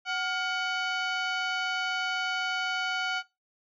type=harmonic tone with a mistuned harmonic; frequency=748 Hz; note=F#5; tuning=19 cents sharp; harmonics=1 / 2 / 3 / 4 / 5 / 6 / 7 / 8 / 9; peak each=-34 / -31 / -36 / -36 / -48 / -41 / -50 / -48 / -52 dBFS; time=0.05-3.23 s; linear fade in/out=50 ms; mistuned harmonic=2; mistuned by=-95 cents; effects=noise-tail reverb RT60 0.2 s tail -17 dB re dry